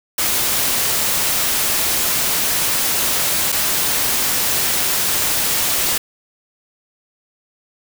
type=noise with dropouts; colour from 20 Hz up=white; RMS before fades=-18 dBFS; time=0.18-5.98 s; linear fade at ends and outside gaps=5 ms; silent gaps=3.52-3.524 s; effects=none